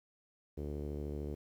sawtooth tone with low-pass filter, 73.42 Hz, D2, in tune, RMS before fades -40 dBFS, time 0.57-1.35 s, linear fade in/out 10 ms, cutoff 420 Hz, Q 3, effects 11-bit

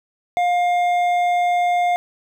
triangle tone with hard clipping, 708 Hz, F5, 23 cents sharp, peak -17 dBFS, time 0.37-1.96 s, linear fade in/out 0 ms, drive 11 dB, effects none

